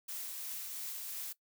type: noise with tremolo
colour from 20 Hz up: blue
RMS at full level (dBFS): -41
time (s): 0.08-1.33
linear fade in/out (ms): 10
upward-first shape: triangle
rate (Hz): 2.9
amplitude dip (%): 25
effects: noise-tail reverb RT60 0.1 s tail -19 dB re dry